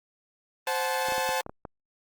sawtooth chord, F# diminished, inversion second, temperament equal with one note detuned, 523.3 / 740 / 868.4 Hz, C5 / F#5 / A5, 0 / 0 / -23 cents, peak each -26 / -30 / -25 dBFS, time 0.67-1.41 s, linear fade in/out 2 ms
clicks, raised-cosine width 1 ms, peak -23 dBFS, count 7, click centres 1.086 / 1.122 / 1.181 / 1.291 / 1.464 / 1.495 / 1.652 s
effects Opus 32 kbps

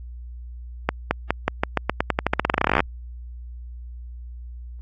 accelerating click train, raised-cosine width 0.5 ms, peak -3 dBFS, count 28, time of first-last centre 0.89-2.804 s, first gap 220 ms, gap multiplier 0.89, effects added 60 Hz sine -34 dBFS peak until 4.81 s + AAC 32 kbps

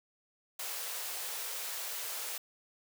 white high-pass noise, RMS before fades -39 dBFS, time 0.59-2.38 s, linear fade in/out 5 ms, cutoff 410 Hz, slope 48 dB/octave, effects none

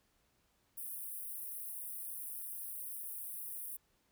white high-pass noise, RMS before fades -44 dBFS, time 0.77-3.77 s, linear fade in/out 10 ms, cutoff 9100 Hz, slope 96 dB/octave, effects pink hiss -75 dBFS RMS until 4.11 s

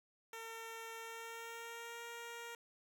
10% pulse tone with pitch glide, 453.8 to 468.7 Hz, A#4 to A#4, -47 to +9 cents, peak -38 dBFS, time 0.33-2.55 s, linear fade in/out 2 ms, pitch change +56 cents, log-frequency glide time 0.98-2.04 s, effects none

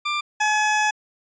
20% pulse tone pair in turn, 1187 / 849.4 Hz, D6 / G#5, +18 / +39 cents, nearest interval tritone, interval 579 cents, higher first, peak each -17 / -13 dBFS, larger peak second, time 0.05-0.21 / 0.4-0.91 s, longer second, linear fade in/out 10 ms, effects resampled to 16000 Hz

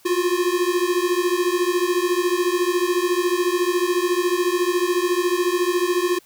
square beating tone pair, 349.2 / 363.2 Hz, F4 / F#4, 0 / -32 cents, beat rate 14 Hz, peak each -22 dBFS, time 0.05-6.19 s, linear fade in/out 10 ms, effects white hiss -54 dBFS RMS until 6.25 s

